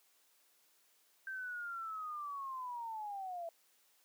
sine linear sweep, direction down, 1568 to 659.3 Hz, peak -40 dBFS, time 1.27-3.49 s, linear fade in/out 2 ms, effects white hiss -71 dBFS RMS until 4.04 s + high-pass 300 Hz 12 dB/octave

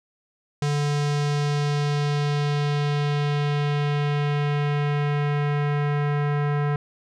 square tone with low-pass filter sweep, 145.8 Hz, D3, 12 cents flat, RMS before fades -23 dBFS, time 0.62-6.76 s, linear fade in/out 2 ms, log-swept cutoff 6600 to 1700 Hz, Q 1.3, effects none

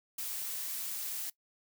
blue noise, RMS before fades -38 dBFS, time 0.18-1.3 s, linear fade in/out 5 ms, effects noise-tail reverb RT60 0.1 s tail -21 dB re dry

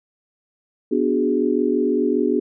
sine chord, G# half-diminished seventh, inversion first, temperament equal, 246.9 / 293.7 / 370 / 415.3 Hz, B3 / D4 / F#4 / G#4, 0 / 0 / 0 / 0 cents, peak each -22 dBFS, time 0.91-2.4 s, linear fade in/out 10 ms, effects none

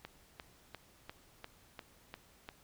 click train, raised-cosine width 0.3 ms, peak -28 dBFS, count 8, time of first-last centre 0.05-2.489 s, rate 2.87 Hz, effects pink hiss -64 dBFS RMS until 2.63 s

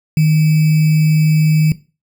sine tone with sample-and-hold, 155.56 Hz, D#3, in tune, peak -8 dBFS, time 0.17-1.72 s, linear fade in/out 2 ms, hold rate 2450 Hz, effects noise-tail reverb RT60 0.3 s tail -17 dB re dry

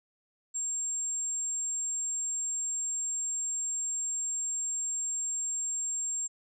sine tone, 7450 Hz, A#8, 2 cents flat, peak -30 dBFS, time 0.54-6.28 s, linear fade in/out 20 ms, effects none

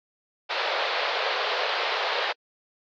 pink band-pass noise, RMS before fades -27 dBFS, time 0.49-2.33 s, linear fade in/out 20 ms, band 460 to 4500 Hz, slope 48 dB/octave, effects AAC 64 kbps

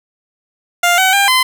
15% pulse tone with pitch steps, 700 / 756 / 798 / 1028 Hz, F5 / F#5 / G5 / C6, +4 / +37 / +31 / -31 cents, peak -3 dBFS, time 0.83-1.43 s, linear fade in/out 5 ms, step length 150 ms, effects none

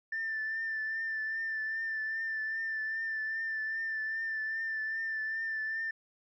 sine tone with vibrato, 1777 Hz, A6, 17 cents sharp, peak -31 dBFS, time 0.12-5.91 s, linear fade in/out 5 ms, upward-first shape triangle, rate 2.5 Hz, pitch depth 30 cents each way, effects tanh soft clip ceiling -28 dBFS

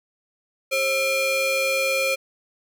45% pulse ring-modulated tone, 933 Hz, A#5, 1 cent sharp, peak -17 dBFS, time 0.71-2.16 s, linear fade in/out 20 ms, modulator 1470 Hz, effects none

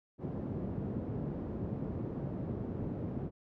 pink band-pass noise, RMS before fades -38 dBFS, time 0.18-3.31 s, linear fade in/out 50 ms, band 100 to 350 Hz, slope 12 dB/octave, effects none

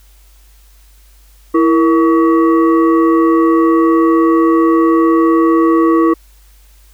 sine tone with frequency modulation, 329.9 Hz, E4, 1 cent sharp, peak -7 dBFS, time 1.54-6.14 s, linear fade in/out 10 ms, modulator 799 Hz, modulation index 0.79, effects added 50 Hz sine -42 dBFS peak until 6.93 s + white hiss -51 dBFS RMS until 6.93 s

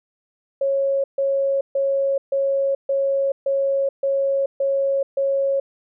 sine tone bursts, 549 Hz, C#5, 17 cents flat, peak -17 dBFS, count 9, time 0.61-5.6 s, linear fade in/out 5 ms, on 430 ms, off 140 ms, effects none

